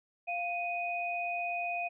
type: tone pair together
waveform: sine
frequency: 699 / 2491 Hz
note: F5 / D#7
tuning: +1 / +1 cents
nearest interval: octave + minor seventh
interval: 2200 cents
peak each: -34 / -35 dBFS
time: 0.27-1.89 s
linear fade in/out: 20 ms
effects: none